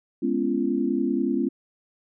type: chord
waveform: sine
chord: C# dominant seventh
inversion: second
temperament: equal with one note detuned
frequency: 207.7 / 246.9 / 277.2 / 341.3 Hz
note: G#3 / B3 / C#4 / E#4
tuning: 0 / 0 / 0 / -40 cents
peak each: -29 / -26 / -26 / -27 dBFS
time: 0.22-1.49 s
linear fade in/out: 10 ms
effects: none